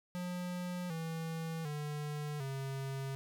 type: tone with pitch steps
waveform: square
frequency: 178.8 / 163.02 / 148.63 / 135.51 Hz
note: F3 / E3 / D3 / C#3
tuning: +41 / -19 / +21 / -39 cents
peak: -38 dBFS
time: 0.15-3.15 s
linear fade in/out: 0 ms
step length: 750 ms
effects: none